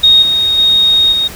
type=tone with level steps; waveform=sine; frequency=3729 Hz; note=A#7; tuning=in tune; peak=-3 / -9 / -6 / -10 dBFS; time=0.03-1.28 s; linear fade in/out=10 ms; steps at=0.22 / 0.58 / 1.12 s; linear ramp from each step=5 ms; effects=pink hiss -29 dBFS RMS until 1.35 s